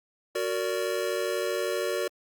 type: chord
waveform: square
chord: Gb augmented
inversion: none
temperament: just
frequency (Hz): 370 / 462.5 / 578.1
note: Gb4 / Bb4 / D5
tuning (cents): 0 / -14 / -27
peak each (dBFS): -32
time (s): 0.35-2.08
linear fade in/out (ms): 5
effects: Opus 48 kbps